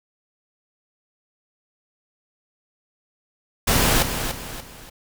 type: noise with echo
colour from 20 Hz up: pink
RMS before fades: -18 dBFS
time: 3.67-4.03 s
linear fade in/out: 10 ms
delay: 290 ms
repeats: 3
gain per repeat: -8 dB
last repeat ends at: 4.9 s
effects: none